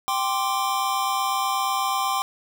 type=chord; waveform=square; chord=G suspended fourth; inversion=none; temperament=equal; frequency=784 / 1046.5 / 1174.7 Hz; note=G5 / C6 / D6; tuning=0 / 0 / 0 cents; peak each=-27 / -26 / -29 dBFS; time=0.08-2.22 s; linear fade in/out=0 ms; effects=none